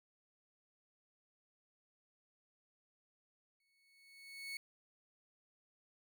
30% pulse tone with exponential growth, 2210 Hz, C#7, 6 cents flat, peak -38 dBFS, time 3.6-4.57 s, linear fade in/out 2 ms, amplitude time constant 210 ms, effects none

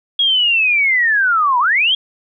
sine linear two-way sweep, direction down then up, 3322 to 942 to 3322 Hz, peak -11 dBFS, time 0.19-1.95 s, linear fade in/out 5 ms, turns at 1.59 s, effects none

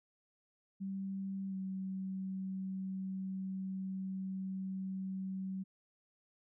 sine tone with pitch glide, 193.8 to 190.14 Hz, G3 to F#3, -20 to +47 cents, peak -37 dBFS, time 0.8-5.64 s, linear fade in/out 20 ms, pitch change -33 cents, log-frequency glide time 1.48-1.55 s, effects none

